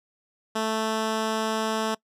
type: tone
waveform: 10% pulse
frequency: 220 Hz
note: A3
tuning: in tune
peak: -16 dBFS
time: 0.55-1.95 s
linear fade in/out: 10 ms
effects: noise-tail reverb RT60 0.1 s tail -23 dB re dry + low-pass 10000 Hz 12 dB/octave